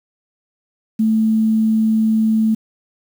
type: tone with quantisation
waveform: sine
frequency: 220 Hz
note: A3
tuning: in tune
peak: -12 dBFS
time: 0.99-2.55 s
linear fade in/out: 10 ms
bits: 7
effects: none